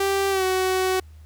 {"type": "tone with pitch glide", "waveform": "sawtooth", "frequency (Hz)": [392, 374.1], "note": ["G4", "F#4"], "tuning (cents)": [0, 19], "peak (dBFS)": -16, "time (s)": [0, 1], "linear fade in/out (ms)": 5, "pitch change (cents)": -81, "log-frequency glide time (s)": [0.3, 0.44], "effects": ["added 77 Hz sine -42 dBFS peak until 1.25 s", "pink hiss -61 dBFS RMS until 1.25 s"]}